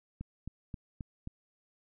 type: click train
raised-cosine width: 5 ms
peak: -27 dBFS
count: 5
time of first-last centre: 0.21-1.274 s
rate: 3.76 Hz
effects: none